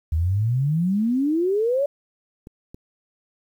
sine exponential sweep, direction up, 75.7 to 584 Hz, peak -18 dBFS, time 0.12-1.86 s, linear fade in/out 5 ms
clicks, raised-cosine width 3 ms, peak -26 dBFS, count 2, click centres 2.471 / 2.745 s
effects 9-bit

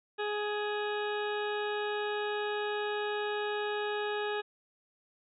harmonic tone, 417.5 Hz, G#4, 9 cents sharp, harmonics 1 / 2 / 3 / 4 / 6 / 7 / 8 / 9, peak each -33 / -38 / -43 / -39 / -45 / -47 / -50 / -47 dBFS, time 0.18-4.42 s, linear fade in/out 20 ms, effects none

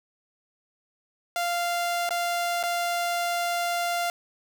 sawtooth tone with dropouts, 695 Hz, F5, 9 cents flat, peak -21 dBFS, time 1.36-4.1 s, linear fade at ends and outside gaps 1 ms, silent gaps 2.091-2.107 / 2.629-2.636 s, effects none

